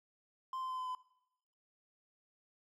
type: tone with pitch steps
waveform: triangle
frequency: 1043 / 1035.2 / 1027.5 / 1019.8 / 1012.1 Hz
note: C6 / C6 / C6 / C6 / B5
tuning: -6 / -19 / -32 / -45 / +42 cents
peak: -36 dBFS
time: 0.53-0.95 s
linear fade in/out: 2 ms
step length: 84 ms
effects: noise-tail reverb RT60 0.8 s tail -19 dB re dry